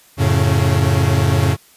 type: chord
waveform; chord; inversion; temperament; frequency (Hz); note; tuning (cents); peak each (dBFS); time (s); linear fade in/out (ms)
45% pulse; F# minor; none; equal with one note detuned; 90.28 / 110 / 138.59; F#2 / A2 / C#3; -42 / 0 / 0; -17; 0.17-1.57; 50
effects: white hiss -49 dBFS RMS until 1.76 s + resampled to 32000 Hz